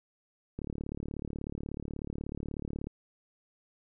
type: click train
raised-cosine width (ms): 3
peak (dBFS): -24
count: 84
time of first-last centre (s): 0.59-2.87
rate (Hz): 36.4
effects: none